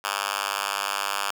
5% pulse tone with high-pass filter, 99.8 Hz, G2, 32 cents sharp, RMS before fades -28 dBFS, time 0.04-1.31 s, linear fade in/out 5 ms, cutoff 1300 Hz, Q 1.1, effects none

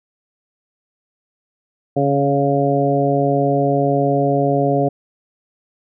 harmonic tone with a mistuned harmonic, 140 Hz, C#3, 18 cents sharp, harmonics 1 / 2 / 3 / 4 / 5, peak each -20 / -20 / -20 / -20 / -20 dBFS, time 1.96-4.89 s, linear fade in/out 10 ms, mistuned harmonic 1, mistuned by +19 cents, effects none

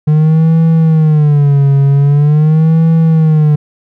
triangle tone with vibrato, 150.5 Hz, D3, 43 cents sharp, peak -3 dBFS, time 0.07-3.56 s, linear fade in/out 10 ms, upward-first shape sine, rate 0.44 Hz, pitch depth 140 cents each way, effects none

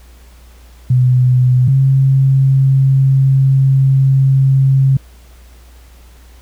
sine tone pair in turn, 126.2 / 134.6 Hz, B2 / C3, +38 / +49 cents, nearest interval minor second, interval 111 cents, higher second, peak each -7 dBFS, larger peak neither, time 0.9-1.68 / 1.68-4.97 s, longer second, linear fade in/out 5 ms, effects added 60 Hz sine -38 dBFS peak until 6.41 s + pink hiss -48 dBFS RMS until 6.41 s

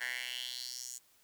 10% pulse tone with high-pass filter sweep, 124.7 Hz, B2, 17 cents sharp, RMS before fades -41 dBFS, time 0-0.99 s, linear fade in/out 20 ms, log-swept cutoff 1700 to 7400 Hz, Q 3.8, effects white hiss -67 dBFS RMS until 1.23 s

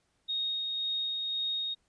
sine tone with tremolo, 3729 Hz, A#7, in tune, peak -29 dBFS, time 0.28-1.75 s, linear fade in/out 20 ms, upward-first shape sine, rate 1.9 Hz, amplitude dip 25%, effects pink hiss -74 dBFS RMS until 1.88 s + resampled to 22050 Hz

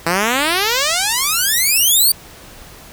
5% pulse exponential sweep, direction up, 161.4 to 4699 Hz, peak -3 dBFS, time 0.06-2.12 s, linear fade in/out 5 ms, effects pink hiss -39 dBFS RMS until 2.92 s

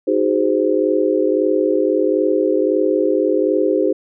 sine chord, Ab dominant seventh, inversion second, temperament just, 311.5 / 373.8 / 415.3 / 519.1 Hz, Eb4 / Gb4 / Ab4 / C5, +2 / +18 / 0 / -14 cents, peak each -19 dBFS, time 0.07-3.93 s, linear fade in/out 10 ms, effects none

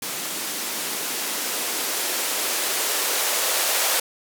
violet noise with band-pass filter sweep, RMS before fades -25 dBFS, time 0.02-4 s, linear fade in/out 5 ms, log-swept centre 210 to 560 Hz, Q 1.5, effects none

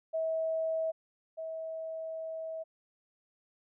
sine tone pair in turn, 645 / 645 Hz, E5 / E5, -38 / -38 cents, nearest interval unison, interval 0 cents, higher neither, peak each -29 / -36 dBFS, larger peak first, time 0.13-0.92 / 1.37-2.64 s, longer second, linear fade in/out 20 ms, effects none

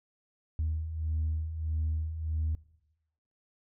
sine beating tone pair, 77.5 / 79.1 Hz, D#2 / D#2, -6 / +29 cents, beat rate 1.6 Hz, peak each -35 / -29 dBFS, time 0.59-2.55 s, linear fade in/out 0 ms, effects noise-tail reverb RT60 0.9 s tail -21 dB re dry + tanh soft clip ceiling -24 dBFS

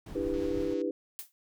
brown noise with tremolo, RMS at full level -40 dBFS, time 0.06-0.74 s, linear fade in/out 5 ms, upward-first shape triangle, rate 5.9 Hz, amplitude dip 35%
sine chord, E minor seventh, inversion third, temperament just, 296.7 / 329.6 / 395.6 / 494.4 Hz, D4 / E4 / G4 / B4, +18 / 0 / +16 / +2 cents, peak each -34 dBFS, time 0.15-0.91 s, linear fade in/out 5 ms
click train, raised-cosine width 0.2 ms, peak -36 dBFS, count 88, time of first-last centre 0.34-0.815 s, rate 183 Hz
blue noise with exponential decay, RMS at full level -36 dBFS, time 1.19-1.32 s, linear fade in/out 0 ms, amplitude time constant 27 ms
effects none

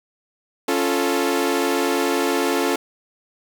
sawtooth chord, Db augmented, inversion none, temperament equal, 277.2 / 349.2 / 440 Hz, Db4 / F4 / A4, 0 / 0 / 0 cents, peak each -19 dBFS, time 0.68-2.76 s, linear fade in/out 5 ms, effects 7-bit

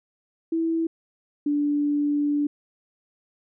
sine tone pair in turn, 327.9 / 291.6 Hz, E4 / D4, -9 / -12 cents, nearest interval major second, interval 203 cents, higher first, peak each -21 / -20 dBFS, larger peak second, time 0.52-0.87 / 1.46-2.47 s, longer second, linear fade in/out 5 ms, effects none

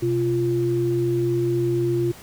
sine tone pair together, 127.19 / 346.9 Hz, C3 / F4, -49 / -12 cents, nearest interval octave + perfect fourth, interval 1737 cents, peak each -24 / -20 dBFS, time 0.02-2.12 s, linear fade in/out 10 ms, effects pink hiss -44 dBFS RMS until 2.22 s

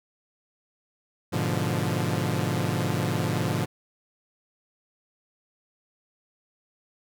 sawtooth chord, G# diminished seventh, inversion none, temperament equal, 103.83 / 123.47 / 146.83 / 174.61 Hz, G#2 / B2 / D3 / F3, 0 / 0 / 0 / 0 cents, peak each -26 dBFS, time 1.32-3.66 s, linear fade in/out 20 ms, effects none

